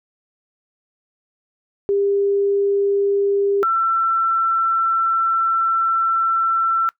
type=tone pair in turn; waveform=sine; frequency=400.1 / 1342.7 Hz; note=G4 / E6; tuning=+35 / +31 cents; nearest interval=octave + major sixth; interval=2096 cents; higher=second; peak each=-15 dBFS; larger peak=neither; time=1.89-3.63 / 3.63-6.89 s; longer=second; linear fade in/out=0 ms; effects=noise-tail reverb RT60 0.1 s tail -21 dB re dry